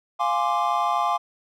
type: chord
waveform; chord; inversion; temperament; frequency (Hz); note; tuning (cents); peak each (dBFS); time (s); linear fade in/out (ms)
triangle; D half-diminished seventh; first; equal; 698.5 / 830.6 / 1046.5 / 1174.7; F5 / Ab5 / C6 / D6; 0 / 0 / 0 / 0; -24; 0.19-1.18; 20
effects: none